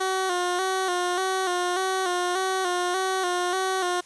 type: tone with vibrato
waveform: 15% pulse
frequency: 367.2 Hz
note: F#4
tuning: 13 cents flat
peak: -17 dBFS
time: 0-4.01 s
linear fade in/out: 10 ms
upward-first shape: square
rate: 1.7 Hz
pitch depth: 50 cents each way
effects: white hiss -51 dBFS RMS until 4.05 s + resampled to 24000 Hz